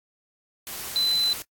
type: tone in noise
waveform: sine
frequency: 4026 Hz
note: B7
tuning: 33 cents sharp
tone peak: -20 dBFS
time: 0.96-1.33 s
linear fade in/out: 0 ms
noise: white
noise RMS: -35 dBFS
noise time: 0.67-1.42 s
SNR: +12 dB
effects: noise-tail reverb RT60 0.1 s tail -24 dB re dry + AAC 64 kbps